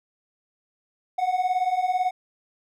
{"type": "beating tone pair", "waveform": "triangle", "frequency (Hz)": [723, 741], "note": ["F#5", "F#5"], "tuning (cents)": [-40, 2], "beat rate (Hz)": 18, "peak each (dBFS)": [-24, -21], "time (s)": [1.18, 2.11], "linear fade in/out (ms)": 10, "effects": []}